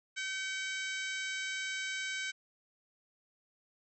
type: harmonic tone with a mistuned harmonic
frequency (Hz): 770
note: G5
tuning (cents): -31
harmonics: 2 / 3 / 4 / 5 / 6 / 7 / 8 / 9 / 10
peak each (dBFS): -39 / -40 / -44 / -46 / -51 / -51 / -47 / -54 / -50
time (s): 0.16-2.32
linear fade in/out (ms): 20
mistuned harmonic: 3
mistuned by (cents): -37
effects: none